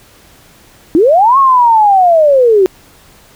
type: linear two-way sweep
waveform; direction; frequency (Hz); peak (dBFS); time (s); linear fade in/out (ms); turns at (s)
sine; up then down; 293.7 to 1108.7 to 361.2; -4; 0.95-2.66; 0; 1.38
effects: pink hiss -43 dBFS RMS until 3.35 s